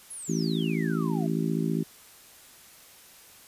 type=exponential sweep; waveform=sine; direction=down; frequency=11175 to 634 Hz; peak=-37 dBFS; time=0.1-1.27 s; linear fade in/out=10 ms
type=harmonic tone; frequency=55 Hz; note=A1; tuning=in tune; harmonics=3 / 4 / 5 / 6 / 7; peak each=-28 / -30 / -32 / -34 / -35 dBFS; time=0.28-1.84 s; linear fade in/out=20 ms
effects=white hiss -52 dBFS RMS until 3.47 s + resampled to 32000 Hz